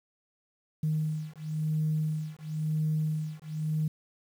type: beating tone pair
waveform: sine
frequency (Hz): 154.6 / 155.57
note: D#3 / D#3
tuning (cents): -11 / 0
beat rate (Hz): 0.97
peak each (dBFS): -30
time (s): 0.83-3.88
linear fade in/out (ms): 5
effects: tanh soft clip ceiling -20 dBFS + 9-bit